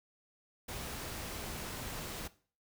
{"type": "noise", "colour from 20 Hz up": "pink", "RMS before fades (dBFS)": -42, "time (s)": [0.68, 2.28], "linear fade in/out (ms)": 10, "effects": ["noise-tail reverb RT60 0.4 s tail -17 dB re dry"]}